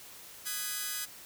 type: chord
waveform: 5% pulse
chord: G# minor seventh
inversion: second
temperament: just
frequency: 1245.9 / 1495.1 / 1661.2 / 1993.5 Hz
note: D#6 / F#6 / G#6 / B6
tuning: +2 / +18 / 0 / +16 cents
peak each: -31 / -30 / -28 / -31 dBFS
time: 0.45-1.06 s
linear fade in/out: 20 ms
effects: white hiss -50 dBFS RMS until 1.25 s